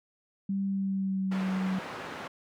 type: tone with pitch glide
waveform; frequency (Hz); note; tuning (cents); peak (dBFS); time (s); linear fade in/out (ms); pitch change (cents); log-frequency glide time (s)
sine; 196 to 188.56; G3 to F#3; 0 to +33; -27; 0.49-1.79; 5; -67; 0.66-1.51
type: band-pass noise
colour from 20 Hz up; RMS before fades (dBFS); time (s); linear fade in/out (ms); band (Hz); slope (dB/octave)
white; -40; 1.31-2.28; 10; 130 to 1500; 12
effects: none